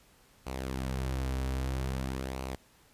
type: tone with flanger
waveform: sawtooth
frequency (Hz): 65.41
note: C2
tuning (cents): 0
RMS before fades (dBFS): -34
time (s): 0.46-2.56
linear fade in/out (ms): 10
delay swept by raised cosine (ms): 0.57 to 5.77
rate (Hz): 0.51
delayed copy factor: -0.5
effects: pink hiss -62 dBFS RMS until 2.93 s + resampled to 32000 Hz